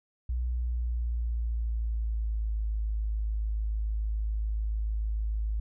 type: tone with pitch glide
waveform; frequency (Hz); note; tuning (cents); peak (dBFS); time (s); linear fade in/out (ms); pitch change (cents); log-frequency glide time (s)
sine; 60.7 to 53.46; B1 to A1; -29 to -49; -27; 0.29-5.6; 5; -220; 0.47-2.58
effects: none